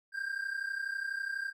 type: tone pair together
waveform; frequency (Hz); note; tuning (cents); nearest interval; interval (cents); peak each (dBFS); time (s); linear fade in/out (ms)
triangle; 1572.9 / 1605; G6 / G6; +5 / +40; unison; 35; -36 / -34; 0.12-1.53; 50
effects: none

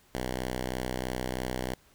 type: tone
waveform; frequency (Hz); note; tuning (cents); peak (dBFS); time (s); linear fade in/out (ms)
5% pulse; 63.1; B1; +38; -20; 0.15-1.74; 0
effects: pink hiss -62 dBFS RMS until 1.94 s

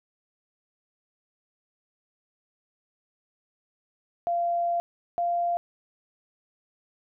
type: tone pair in turn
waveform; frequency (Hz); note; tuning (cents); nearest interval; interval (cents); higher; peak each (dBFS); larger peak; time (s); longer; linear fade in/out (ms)
sine; 690 / 693.5; F5 / F5; -21 / -12; unison; 9; second; -23; neither; 4.27-4.8 / 5.18-5.57; first; 0
effects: none

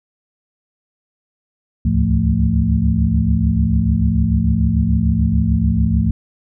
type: tone cluster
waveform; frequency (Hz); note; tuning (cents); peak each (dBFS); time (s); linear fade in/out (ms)
sine; 69.3 / 76.1 / 106.9 / 171.7 / 221; C#2 / D#2 / A2 / F3 / A3; 0 / -38 / -49 / -29 / +8; -19; 1.85-6.11; 5
effects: none

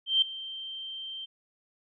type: tone with ADSR envelope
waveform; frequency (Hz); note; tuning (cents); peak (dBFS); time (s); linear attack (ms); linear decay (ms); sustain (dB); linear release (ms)
sine; 3137; G7; +1; -18; 0.06-1.26; 160; 4; -18; 18
effects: none

